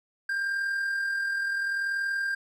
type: tone with amplitude modulation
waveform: triangle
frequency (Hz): 1594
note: G6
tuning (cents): +28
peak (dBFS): -23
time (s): 0.29-2.35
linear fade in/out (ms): 5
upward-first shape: sine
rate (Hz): 40.7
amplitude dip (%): 35
effects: none